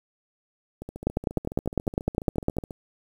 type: two click trains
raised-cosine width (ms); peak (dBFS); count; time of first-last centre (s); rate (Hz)
2; -23 / -9; 28 / 16; 0.82-2.708 / 1.07-2.585; 14.3 / 9.9
effects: 8-bit